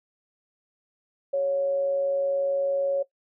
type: tone with amplitude modulation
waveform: sine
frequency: 554.4 Hz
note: C#5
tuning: in tune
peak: -20 dBFS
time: 1.33-3.03 s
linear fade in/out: 10 ms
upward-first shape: sine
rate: 158 Hz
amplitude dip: 25%
effects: noise-tail reverb RT60 0.1 s tail -17 dB re dry